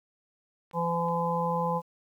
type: clicks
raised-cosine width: 0.3 ms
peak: -39 dBFS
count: 2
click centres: 0.712 / 1.085 s
type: harmonic tone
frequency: 169.6 Hz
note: E3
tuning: 50 cents sharp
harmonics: 1 / 3 / 5 / 6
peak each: -31 / -31 / -31 / -31 dBFS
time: 0.73-1.82 s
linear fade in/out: 50 ms
effects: 10-bit

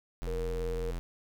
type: tone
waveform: square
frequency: 42.73 Hz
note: F1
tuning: 37 cents flat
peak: -34 dBFS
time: 0.22-0.99 s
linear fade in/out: 0 ms
type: tone with vibrato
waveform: sine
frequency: 466.2 Hz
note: A#4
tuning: in tune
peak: -34 dBFS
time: 0.27-0.91 s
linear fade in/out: 5 ms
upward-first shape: triangle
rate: 18 Hz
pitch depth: 17 cents each way
effects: none

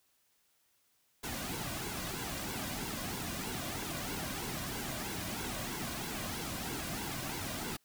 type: noise with flanger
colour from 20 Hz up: pink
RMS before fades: -39 dBFS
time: 1.23-7.77 s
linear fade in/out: 10 ms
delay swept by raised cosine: 1.6 to 2.33 ms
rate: 3.1 Hz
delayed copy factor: -0.6
effects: white hiss -73 dBFS RMS until 7.84 s

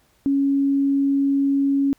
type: tone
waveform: sine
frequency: 277.2 Hz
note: C#4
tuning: in tune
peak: -16 dBFS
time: 0.26-1.93 s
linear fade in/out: 0 ms
effects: pink hiss -61 dBFS RMS until 1.98 s

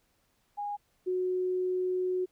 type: tone pair in turn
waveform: sine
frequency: 821 / 367 Hz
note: G#5 / F#4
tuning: -20 / -14 cents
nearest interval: octave + major second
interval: 1394 cents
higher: first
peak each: -32 / -27 dBFS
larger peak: second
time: 0.57-0.77 / 1.06-2.26 s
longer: second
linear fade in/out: 20 ms
effects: pink hiss -72 dBFS RMS until 2.31 s

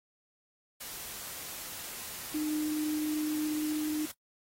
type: tone in noise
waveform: sine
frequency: 304.8 Hz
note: D#4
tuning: 36 cents flat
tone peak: -29 dBFS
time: 2.34-4.06 s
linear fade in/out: 10 ms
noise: white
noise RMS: -42 dBFS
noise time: 0.8-4.12 s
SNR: +10 dB
effects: noise-tail reverb RT60 0.1 s tail -21 dB re dry + AAC 48 kbps

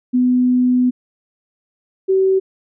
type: tone pair in turn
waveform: sine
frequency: 250 / 381.8 Hz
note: B3 / G4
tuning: +21 / -46 cents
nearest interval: perfect fifth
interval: 733 cents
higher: second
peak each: -11 dBFS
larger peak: neither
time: 0.13-0.91 / 2.08-2.4 s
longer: first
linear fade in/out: 20 ms
effects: none

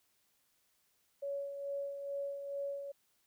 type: tone with tremolo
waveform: sine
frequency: 561 Hz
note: C#5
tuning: 21 cents sharp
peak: -35 dBFS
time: 1.22-2.92 s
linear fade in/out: 10 ms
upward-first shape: sine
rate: 2.3 Hz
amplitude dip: 50%
effects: white hiss -75 dBFS RMS until 3.26 s

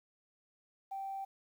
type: tone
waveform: sine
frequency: 780 Hz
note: G5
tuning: 9 cents flat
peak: -37 dBFS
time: 0.91-1.25 s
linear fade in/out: 10 ms
effects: tanh soft clip ceiling -33 dBFS + 11-bit

